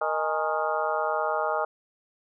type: harmonic tone with a mistuned harmonic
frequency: 155.56 Hz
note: D#3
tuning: in tune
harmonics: 3 / 4 / 5 / 6 / 7 / 8 / 9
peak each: -33 / -29 / -30 / -36 / -35 / -31 / -34 dBFS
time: 0.01-1.65 s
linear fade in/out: 5 ms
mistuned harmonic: 5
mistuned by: +100 cents
effects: none